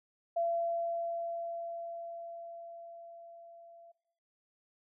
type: tone with level ramp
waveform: sine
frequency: 678 Hz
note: E5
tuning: 49 cents sharp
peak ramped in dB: -28 to -53 dBFS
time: 0.36-3.92 s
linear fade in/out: 10 ms
effects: noise-tail reverb RT60 1.0 s tail -20 dB re dry